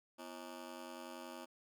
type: ring-modulated tone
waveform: 15% pulse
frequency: 293.7 Hz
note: D4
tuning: in tune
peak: -38 dBFS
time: 0.18-1.46 s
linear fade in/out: 20 ms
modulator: 45.3 Hz
effects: none